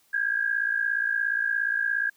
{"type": "tone pair together", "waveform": "sine", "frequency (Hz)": [1597.9, 1655], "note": ["G6", "G#6"], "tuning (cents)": [33, -6], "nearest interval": "minor second", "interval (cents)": 61, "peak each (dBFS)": -26, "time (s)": [0.13, 2.1], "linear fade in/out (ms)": 10, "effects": ["white hiss -64 dBFS RMS until 2.16 s", "high-pass 80 Hz 12 dB/octave"]}